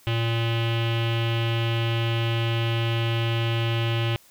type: tone with low-pass filter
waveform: square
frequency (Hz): 115.3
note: A#2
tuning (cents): -19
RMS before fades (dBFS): -24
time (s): 0.07-4.16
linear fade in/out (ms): 0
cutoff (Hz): 3000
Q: 4.9
effects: white hiss -55 dBFS RMS until 4.3 s